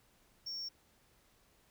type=tone; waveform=triangle; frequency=5490 Hz; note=F8; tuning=31 cents flat; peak=-38 dBFS; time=0.46-0.69 s; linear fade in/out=10 ms; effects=pink hiss -69 dBFS RMS until 1.7 s